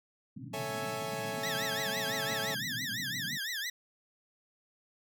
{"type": "band-pass noise", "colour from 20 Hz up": "pink", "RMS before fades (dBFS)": -44, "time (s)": [0.36, 3.38], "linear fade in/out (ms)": 10, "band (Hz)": [110, 290], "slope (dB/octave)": 96}
{"type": "chord", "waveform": "sawtooth", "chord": "A major seventh", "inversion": "none", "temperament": "equal", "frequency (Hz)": [440, 554.4, 659.3, 830.6], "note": ["A4", "C#5", "E5", "G#5"], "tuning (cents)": [0, 0, 0, 0], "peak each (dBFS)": -37, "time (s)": [0.53, 2.55], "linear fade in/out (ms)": 10}
{"type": "tone with vibrato", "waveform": "20% pulse", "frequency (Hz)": 1780, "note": "A6", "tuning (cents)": 20, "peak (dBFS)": -29, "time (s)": [1.43, 3.7], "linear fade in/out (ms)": 5, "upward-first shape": "triangle", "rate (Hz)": 5.9, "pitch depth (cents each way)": 230}
{"effects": []}